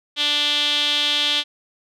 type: tone with band-pass filter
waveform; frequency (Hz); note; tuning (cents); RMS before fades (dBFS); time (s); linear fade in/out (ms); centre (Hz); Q
sawtooth; 293.7; D4; 0; -20; 0.16-1.44; 50; 3400; 6.6
effects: none